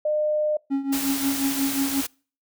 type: tone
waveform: sine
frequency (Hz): 606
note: D#5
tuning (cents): -46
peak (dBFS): -20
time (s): 0.05-0.57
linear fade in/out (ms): 5
type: tone with tremolo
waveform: triangle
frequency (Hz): 274.4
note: C#4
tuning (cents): -17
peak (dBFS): -17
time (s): 0.7-2.02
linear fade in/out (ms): 20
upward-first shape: triangle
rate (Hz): 5.6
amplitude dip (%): 80
type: noise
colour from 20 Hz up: white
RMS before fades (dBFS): -29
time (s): 0.92-2.07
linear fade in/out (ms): 10
effects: noise-tail reverb RT60 0.4 s tail -26 dB re dry